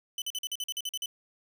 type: tone bursts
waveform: sawtooth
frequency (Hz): 3016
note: F#7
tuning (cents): +32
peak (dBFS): -28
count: 11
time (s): 0.18-1.059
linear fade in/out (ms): 2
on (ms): 39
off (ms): 45
effects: none